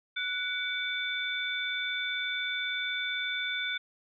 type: tone cluster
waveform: sine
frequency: 1478 / 2269 / 3526 Hz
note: F#6 / C#7 / A7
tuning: -2 / +40 / +3 cents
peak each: -34 / -35 / -34 dBFS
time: 0.16-3.78 s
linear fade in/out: 10 ms
effects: none